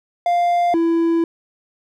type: tone pair in turn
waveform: triangle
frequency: 698.5 / 333 Hz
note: F5 / E4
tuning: 0 / +18 cents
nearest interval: octave + minor second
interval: 1282 cents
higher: first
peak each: -12 dBFS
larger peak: neither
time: 0.26-0.74 / 0.74-1.24 s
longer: second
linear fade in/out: 2 ms
effects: none